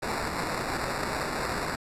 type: noise with sample-and-hold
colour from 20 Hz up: white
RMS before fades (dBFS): -31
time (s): 0.02-1.76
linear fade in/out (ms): 10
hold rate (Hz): 3150
effects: low-pass 11000 Hz 12 dB/octave